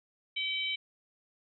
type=harmonic tone; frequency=767 Hz; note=G5; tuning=38 cents flat; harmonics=3 / 4 / 5; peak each=-34 / -34 / -38 dBFS; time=0.36-0.76 s; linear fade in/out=10 ms; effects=none